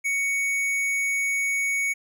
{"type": "tone with tanh clipping", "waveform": "sine", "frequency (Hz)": 2230, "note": "C#7", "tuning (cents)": 10, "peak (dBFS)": -24, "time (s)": [0.04, 1.94], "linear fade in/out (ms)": 20, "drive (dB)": 14, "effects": []}